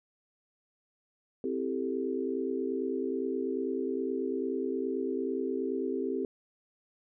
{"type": "chord", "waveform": "sine", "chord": "A minor seventh", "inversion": "first", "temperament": "equal with one note detuned", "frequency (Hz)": [261.6, 329.6, 392, 441.3], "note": ["C4", "E4", "G4", "A4"], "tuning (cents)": [0, 0, 0, 5], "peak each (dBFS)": [-34, -38, -33, -37], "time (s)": [1.44, 6.25], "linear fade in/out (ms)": 2, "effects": []}